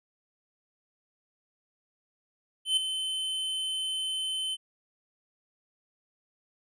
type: tone with ADSR envelope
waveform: square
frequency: 3064 Hz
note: G7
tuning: 40 cents flat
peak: -21 dBFS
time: 2.65-4.57 s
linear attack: 120 ms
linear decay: 6 ms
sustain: -9 dB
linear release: 38 ms
effects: resampled to 22050 Hz